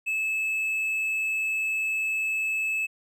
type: tone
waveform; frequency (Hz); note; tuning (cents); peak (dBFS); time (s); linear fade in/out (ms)
triangle; 2605; E7; -21; -23; 0.06-2.87; 20
effects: none